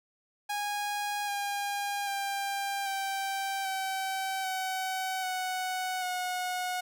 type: tone with pitch steps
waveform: sawtooth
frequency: 823 / 808.9 / 795 / 781.3 / 767.9 / 754.7 / 741.7 / 729 Hz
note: G#5 / G#5 / G5 / G5 / G5 / F#5 / F#5 / F#5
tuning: -16 / -46 / +24 / -6 / -36 / +34 / +4 / -26 cents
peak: -27 dBFS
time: 0.49-6.81 s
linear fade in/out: 10 ms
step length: 790 ms
effects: none